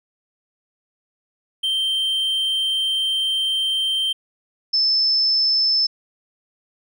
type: tone pair in turn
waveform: triangle / sine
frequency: 3136 / 5263 Hz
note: G7 / E8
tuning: 0 / -4 cents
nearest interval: major sixth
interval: 896 cents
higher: second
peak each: -17 / -15 dBFS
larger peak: second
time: 1.63-4.13 / 4.73-5.87 s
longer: first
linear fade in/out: 10 ms
effects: none